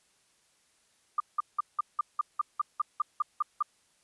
sine tone bursts, 1200 Hz, D6, 37 cents sharp, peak -23 dBFS, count 13, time 1.18-3.626 s, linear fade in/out 5 ms, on 22 ms, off 180 ms, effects white hiss -68 dBFS RMS until 4.03 s + resampled to 24000 Hz

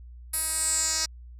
10% pulse tone with band-pass filter sweep, 317.4 Hz, D#4, 35 cents sharp, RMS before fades -27 dBFS, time 0.33-1.06 s, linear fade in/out 10 ms, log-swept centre 11000 to 6000 Hz, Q 5.6, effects added 60 Hz sine -42 dBFS peak until 1.39 s

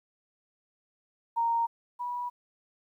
sine tone pair in turn, 928 / 974.5 Hz, A#5 / B5, -8 / -23 cents, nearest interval minor second, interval 85 cents, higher second, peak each -24 / -31 dBFS, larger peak first, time 1.36-1.67 / 1.99-2.3 s, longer neither, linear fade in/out 20 ms, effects 11-bit

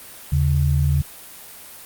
sine tone pair together, 78.4 / 139.69 Hz, D#2 / C#3, +14 / +14 cents, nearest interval minor seventh, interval 1000 cents, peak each -18 dBFS, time 0.32-1.02 s, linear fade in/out 5 ms, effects white hiss -40 dBFS RMS until 1.85 s + Opus 32 kbps

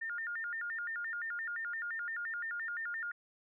sine tone with vibrato, 1602 Hz, G6, 37 cents sharp, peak -36 dBFS, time 0.01-3.12 s, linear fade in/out 10 ms, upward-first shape square, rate 5.8 Hz, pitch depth 210 cents each way, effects none

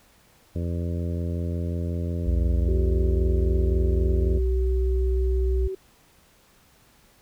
harmonic tone, 85.5 Hz, F2, 36 cents flat, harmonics 1 / 2 / 3 / 4 / 5 / 6 / 7, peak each -26 / -32 / -36 / -38 / -40 / -42 / -43 dBFS, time 0.55-4.39 s, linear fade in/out 10 ms
sine tone with vibrato, 61.74 Hz, B1, in tune, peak -20 dBFS, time 2.26-5.68 s, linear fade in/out 10 ms, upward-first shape triangle, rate 6.2 Hz, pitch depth 14 cents each way
sine tone, 380 Hz, F#4, 46 cents sharp, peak -28 dBFS, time 2.68-5.75 s, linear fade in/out 5 ms
effects pink hiss -58 dBFS RMS until 7.21 s

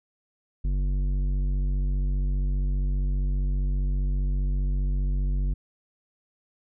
sine tone with tanh clipping, 47.53 Hz, F#1, 47 cents sharp, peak -24 dBFS, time 0.64-5.54 s, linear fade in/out 10 ms, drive 11 dB, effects none

